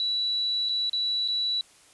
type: tone with dropouts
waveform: sine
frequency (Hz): 3937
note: B7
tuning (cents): -6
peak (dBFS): -24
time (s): 0-1.61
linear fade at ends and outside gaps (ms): 1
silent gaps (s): 0.688-0.693 / 0.896-0.931 / 1.278-1.284
effects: white hiss -56 dBFS RMS until 1.93 s + resampled to 24000 Hz